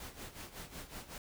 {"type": "noise with tremolo", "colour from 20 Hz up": "pink", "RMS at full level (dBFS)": -45, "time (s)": [0, 1.18], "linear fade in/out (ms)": 2, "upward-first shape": "sine", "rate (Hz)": 5.4, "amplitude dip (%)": 75, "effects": []}